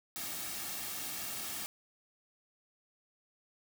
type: noise with comb filter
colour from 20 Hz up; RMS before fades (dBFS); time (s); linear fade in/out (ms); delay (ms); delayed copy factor
white; -40; 0.16-1.66; 0; 2; -0.5
effects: none